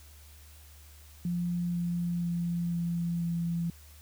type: tone with pitch steps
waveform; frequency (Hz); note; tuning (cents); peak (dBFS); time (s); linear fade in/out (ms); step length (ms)
sine; 174.61 / 173.3 / 172.01 / 170.72 / 169.44; F3 / F3 / F3 / F3 / E3; 0 / -13 / -26 / -39 / +48; -28; 1.25-3.7; 2; 490
effects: added 74 Hz sine -51 dBFS peak until 4.01 s + white hiss -57 dBFS RMS until 4.01 s

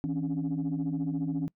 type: tone cluster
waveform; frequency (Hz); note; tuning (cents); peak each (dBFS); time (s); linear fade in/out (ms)
sine; 160.8 / 270.2 / 284.5; E3 / C#4 / C#4; -43 / -44 / +45; -31; 0.04-1.48; 0
effects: noise-tail reverb RT60 0.1 s tail -24 dB re dry + tanh soft clip ceiling -23 dBFS

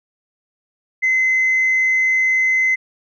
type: tone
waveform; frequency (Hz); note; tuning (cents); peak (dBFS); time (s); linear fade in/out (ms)
sine; 2051; C7; -35; -12; 1.02-2.76; 20
effects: tanh soft clip ceiling -10 dBFS

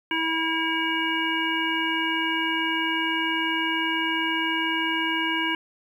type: harmonic tone with a mistuned harmonic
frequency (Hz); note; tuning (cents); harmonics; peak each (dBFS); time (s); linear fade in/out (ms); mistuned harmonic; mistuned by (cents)
324.6; E4; -27; 1 / 3 / 5 / 7 / 9; -29 / -29 / -29 / -29 / -29; 0.11-5.55; 2; 9; -35
effects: 9-bit

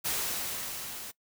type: noise with level ramp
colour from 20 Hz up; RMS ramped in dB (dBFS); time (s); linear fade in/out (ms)
white; -30 to -42; 0.04-1.12; 20
effects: noise-tail reverb RT60 0.1 s tail -21 dB re dry

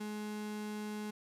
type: tone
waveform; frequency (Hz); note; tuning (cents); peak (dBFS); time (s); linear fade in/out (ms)
35% pulse; 211; G#3; +28; -37; 0-1.11; 10
effects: resampled to 32000 Hz + 11-bit

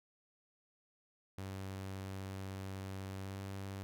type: tone with pitch glide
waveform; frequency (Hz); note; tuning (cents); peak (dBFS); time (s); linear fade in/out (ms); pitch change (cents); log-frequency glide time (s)
sawtooth; 96.2 to 97.54; G2 to G2; -32 to -8; -38; 1.38-3.83; 0; +24; 3.21-3.37
effects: none

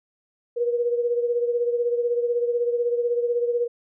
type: beating tone pair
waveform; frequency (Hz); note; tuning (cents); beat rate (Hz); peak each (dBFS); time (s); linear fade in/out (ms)
sine; 476.6 / 492.6; A#4 / B4; +38 / -5; 16; -21 / -28; 0.56-3.68; 20
effects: none

